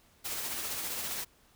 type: noise with tremolo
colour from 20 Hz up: white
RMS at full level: -35 dBFS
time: 0.24-1.25 s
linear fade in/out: 20 ms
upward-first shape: sine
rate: 15 Hz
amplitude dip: 30%
effects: pink hiss -64 dBFS RMS until 1.55 s